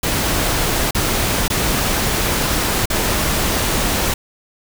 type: noise with dropouts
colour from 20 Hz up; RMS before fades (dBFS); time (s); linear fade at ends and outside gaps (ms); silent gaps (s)
pink; -18; 0.03-4.14; 5; 0.909-0.947 / 1.481-1.5 / 2.857-2.9
effects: none